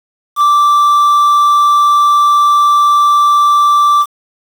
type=tone with quantisation; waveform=triangle; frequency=1171 Hz; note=D6; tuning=5 cents flat; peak=-4 dBFS; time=0.36-4.06 s; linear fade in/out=50 ms; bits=5; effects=none